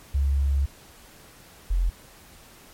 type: tone pair in turn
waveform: sine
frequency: 69.3 / 43.66 Hz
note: C#2 / F1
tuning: 0 / 0 cents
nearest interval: minor sixth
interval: 800 cents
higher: first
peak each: -19 / -19 dBFS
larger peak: neither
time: 0.14-0.66 / 1.7-1.9 s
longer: first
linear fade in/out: 10 ms
effects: pink hiss -50 dBFS RMS until 2.73 s + MP3 64 kbps